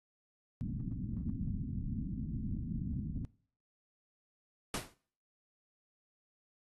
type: low-pass noise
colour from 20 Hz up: white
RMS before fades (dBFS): -38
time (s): 0.61-3.25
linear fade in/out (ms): 0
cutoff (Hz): 250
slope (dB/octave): 48
type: noise with exponential decay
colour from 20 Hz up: pink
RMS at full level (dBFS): -32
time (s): 4.74-4.94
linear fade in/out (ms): 2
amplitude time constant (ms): 43
effects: noise-tail reverb RT60 0.5 s tail -22 dB re dry + AAC 32 kbps